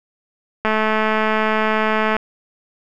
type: click train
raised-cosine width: 0.5 ms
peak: -4 dBFS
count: 330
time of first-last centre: 0.65-2.166 s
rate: 217 Hz
effects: none